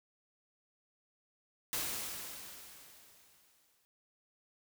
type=noise with exponential decay; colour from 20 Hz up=white; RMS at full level=-35 dBFS; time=1.73-3.85 s; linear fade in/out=0 ms; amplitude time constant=460 ms; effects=none